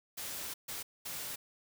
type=noise bursts at uneven times; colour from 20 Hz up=white; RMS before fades=-41 dBFS; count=3; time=0.17-0.54 / 0.68-0.83 / 1.05-1.36 s; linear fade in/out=10 ms; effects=none